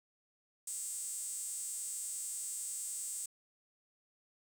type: tone with high-pass filter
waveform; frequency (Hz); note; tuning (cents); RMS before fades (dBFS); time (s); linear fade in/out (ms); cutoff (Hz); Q
sawtooth; 349.2; F4; 0; -41; 0.67-3.26; 5; 8100; 7.8
effects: 10-bit